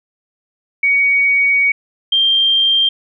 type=tone pair in turn; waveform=sine; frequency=2246 / 3176 Hz; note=C#7 / G7; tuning=+22 / +22 cents; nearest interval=tritone; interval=600 cents; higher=second; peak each=-10 dBFS; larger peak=neither; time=0.83-1.72 / 2.12-2.89 s; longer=first; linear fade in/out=5 ms; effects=none